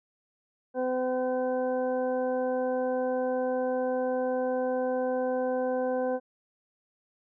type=harmonic tone; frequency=254.9 Hz; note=C4; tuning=45 cents flat; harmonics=1 / 2 / 3 / 4 / 6; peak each=-33 / -27 / -35 / -43 / -43 dBFS; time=0.74-6.2 s; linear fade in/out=50 ms; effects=none